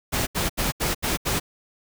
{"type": "noise bursts", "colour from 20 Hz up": "pink", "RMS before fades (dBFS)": -24, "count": 6, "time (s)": [0.12, 1.4], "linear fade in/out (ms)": 20, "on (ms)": 150, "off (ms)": 76, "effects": []}